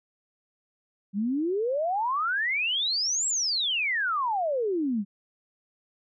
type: exponential two-way sweep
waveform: sine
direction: up then down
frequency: 190 to 7770 to 190 Hz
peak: -24 dBFS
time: 1.13-5.05 s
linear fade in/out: 50 ms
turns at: 3.27 s
effects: none